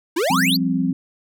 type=exponential sweep; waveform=square; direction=up; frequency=300 to 4860 Hz; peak=-18 dBFS; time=0.16-0.57 s; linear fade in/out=10 ms
type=chord; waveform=sine; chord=F suspended second; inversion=none; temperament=just; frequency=174.61 / 196.44 / 261.9 Hz; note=F3 / G3 / C4; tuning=0 / +4 / +2 cents; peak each=-22 / -24 / -20 dBFS; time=0.3-0.93 s; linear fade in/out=5 ms
effects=none